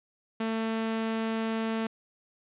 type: tone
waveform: sawtooth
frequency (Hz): 223.5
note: A3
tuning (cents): +27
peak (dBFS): -24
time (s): 0.4-1.87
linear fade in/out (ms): 5
effects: resampled to 8000 Hz + 9-bit